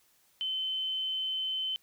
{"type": "tone", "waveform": "sine", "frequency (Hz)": 3064, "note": "G7", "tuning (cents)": -40, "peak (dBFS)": -30, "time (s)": [0.41, 1.76], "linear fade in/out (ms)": 0, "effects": ["white hiss -67 dBFS RMS until 1.82 s"]}